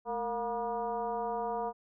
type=tone with frequency modulation; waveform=sine; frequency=710 Hz; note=F5; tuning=28 cents sharp; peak=-31 dBFS; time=0.05-1.73 s; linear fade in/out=50 ms; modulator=248 Hz; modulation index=1.4; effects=none